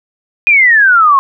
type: exponential sweep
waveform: sine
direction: down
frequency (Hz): 2489 to 1063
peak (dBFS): -4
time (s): 0.47-1.19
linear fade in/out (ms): 0
effects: none